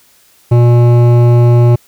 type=tone with hard clipping; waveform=sine; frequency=120 Hz; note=B2; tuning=49 cents flat; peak=-6 dBFS; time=0.51-1.76 s; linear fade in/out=10 ms; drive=13 dB; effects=white hiss -48 dBFS RMS until 1.87 s